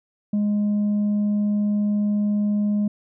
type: tone with tanh clipping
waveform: sine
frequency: 207.2 Hz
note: G#3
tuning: 4 cents flat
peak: -19 dBFS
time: 0.33-2.88 s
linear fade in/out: 5 ms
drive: 2 dB
effects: none